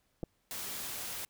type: clicks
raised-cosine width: 2 ms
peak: -25 dBFS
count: 2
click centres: 0.231 / 0.237 s
type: noise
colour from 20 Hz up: white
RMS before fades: -40 dBFS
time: 0.51-1.25 s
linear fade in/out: 0 ms
effects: pink hiss -75 dBFS RMS until 1.29 s